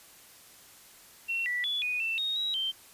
sine tone with pitch steps, 2721 / 1959 / 3428 / 2477 / 2674 / 3733 / 3850 / 3128 Hz, F7 / B6 / A7 / D#7 / E7 / A#7 / B7 / G7, -46 / -15 / -46 / -8 / +24 / +2 / -45 / -4 cents, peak -28 dBFS, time 1.28-2.72 s, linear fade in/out 20 ms, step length 180 ms, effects white hiss -54 dBFS RMS until 2.93 s + resampled to 32000 Hz

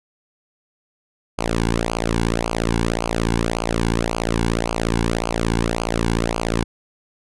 sawtooth tone with flanger, 56.9 Hz, A#1, 41 cents flat, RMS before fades -21 dBFS, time 1.38-6.64 s, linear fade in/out 10 ms, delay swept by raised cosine 0.53 to 1.63 ms, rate 1.8 Hz, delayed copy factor -0.9, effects resampled to 24000 Hz

